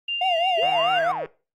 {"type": "tone with tremolo", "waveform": "sine", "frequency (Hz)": 2794, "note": "F7", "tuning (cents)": 0, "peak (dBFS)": -23, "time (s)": [0.08, 0.99], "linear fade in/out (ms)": 5, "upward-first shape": "sine", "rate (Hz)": 5.8, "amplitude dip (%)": 35}
{"type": "tone with vibrato", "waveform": "triangle", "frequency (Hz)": 704, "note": "F5", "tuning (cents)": 14, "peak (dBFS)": -18, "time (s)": [0.21, 1.12], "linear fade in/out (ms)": 5, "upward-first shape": "triangle", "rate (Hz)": 4.6, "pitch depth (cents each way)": 160}
{"type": "linear two-way sweep", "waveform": "sine", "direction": "up then down", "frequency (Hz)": [357.8, 1656, 357.8], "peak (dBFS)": -26, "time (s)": [0.57, 1.26], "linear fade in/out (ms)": 20, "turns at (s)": 1.02}
{"type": "click train", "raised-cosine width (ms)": 0.5, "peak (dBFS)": -23, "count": 101, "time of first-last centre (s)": [0.63, 1.259], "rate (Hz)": 159}
{"effects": ["noise-tail reverb RT60 0.3 s tail -18 dB re dry", "Opus 24 kbps"]}